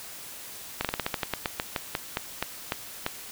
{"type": "slowing click train", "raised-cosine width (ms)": 0.3, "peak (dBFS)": -10, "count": 17, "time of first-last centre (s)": [0.81, 3.064], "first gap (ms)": 37, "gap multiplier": 1.16, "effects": ["white hiss -42 dBFS RMS until 3.31 s"]}